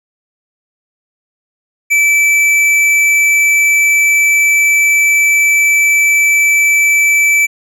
sine tone with hard clipping, 2316 Hz, D7, 25 cents flat, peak -9 dBFS, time 1.9-7.47 s, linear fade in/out 20 ms, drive 10 dB, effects none

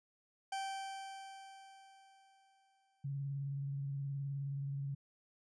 40% pulse tone with exponential decay, 778 Hz, G5, 13 cents flat, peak -36 dBFS, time 0.52-3.05 s, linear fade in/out 5 ms, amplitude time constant 550 ms
sine tone with vibrato, 139.3 Hz, C#3, 9 cents sharp, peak -37 dBFS, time 3.04-4.95 s, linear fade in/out 10 ms, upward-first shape triangle, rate 19 Hz, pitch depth 39 cents each way
effects resampled to 22050 Hz

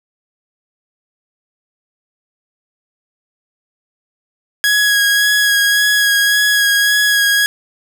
sawtooth tone with vibrato, 1661.2 Hz, G#6, in tune, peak -7 dBFS, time 4.64-7.46 s, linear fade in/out 0 ms, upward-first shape sine, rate 1.8 Hz, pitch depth 18 cents each way, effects none

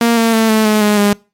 sawtooth tone with pitch steps, 233.1 / 228 / 223.1 / 218.2 / 213.5 / 208.9 / 204.3 Hz, A#3 / A#3 / A3 / A3 / G#3 / G#3 / G#3, 0 / -38 / +24 / -14 / +48 / +10 / -28 cents, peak -5 dBFS, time 0.01-1.13 s, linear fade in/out 2 ms, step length 160 ms, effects noise-tail reverb RT60 0.3 s tail -24 dB re dry + MP3 64 kbps

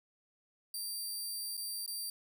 15% pulse tone with dropouts, 4699 Hz, D8, in tune, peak -31 dBFS, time 0.74-2.1 s, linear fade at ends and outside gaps 2 ms, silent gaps 1.569-1.576 / 1.862-1.877 s, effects none

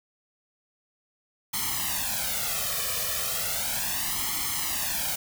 white noise with flanger, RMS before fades -29 dBFS, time 1.53-5.16 s, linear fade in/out 10 ms, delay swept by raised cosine 0.94 to 1.68 ms, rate 0.35 Hz, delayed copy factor +0.95, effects none

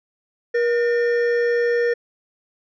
triangle tone pair together, 475.9 / 1814 Hz, A#4 / A#6, +36 / -48 cents, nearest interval octave + major seventh, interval 2316 cents, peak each -15 / -24 dBFS, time 0.54-1.94 s, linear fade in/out 10 ms, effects resampled to 16000 Hz

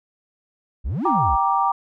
triangle exponential two-way sweep, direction up then down, 48 to 388.4 to 48 Hz, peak -20 dBFS, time 0.84-1.37 s, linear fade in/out 20 ms, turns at 1.06 s
sine chord, G minor, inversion none, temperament just, 784 / 940.8 / 1176 Hz, G5 / Bb5 / D6, 0 / +16 / +2 cents, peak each -21 dBFS, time 1.05-1.72 s, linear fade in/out 5 ms
effects none

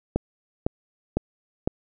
click train, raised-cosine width 2 ms, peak -8 dBFS, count 4, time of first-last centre 0.16-1.675 s, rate 1.98 Hz, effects none

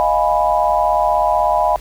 sine chord, F half-diminished seventh, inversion third, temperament equal, 622.3 / 698.5 / 830.6 / 987.8 Hz, Eb5 / F5 / Ab5 / Cb6, 0 / 0 / 0 / 0 cents, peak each -18 dBFS, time 0-1.76 s, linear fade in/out 0 ms, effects added 50 Hz sine -33 dBFS peak until 1.8 s + pink hiss -42 dBFS RMS until 1.8 s

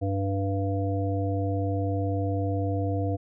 harmonic tone, 98 Hz, G2, in tune, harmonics 1 / 3 / 5 / 7, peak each -26 / -31 / -33 / -34 dBFS, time 0.01-3.17 s, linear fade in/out 20 ms, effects none

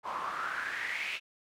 pink noise with band-pass filter sweep, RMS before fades -36 dBFS, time 0.03-1.2 s, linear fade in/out 50 ms, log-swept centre 960 to 2600 Hz, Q 5.7, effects none

